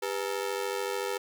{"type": "ring-modulated tone", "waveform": "sawtooth", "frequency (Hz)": 445.1, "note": "A4", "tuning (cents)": 20, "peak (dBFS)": -23, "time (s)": [0.02, 1.18], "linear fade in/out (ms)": 10, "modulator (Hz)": 46.8, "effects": []}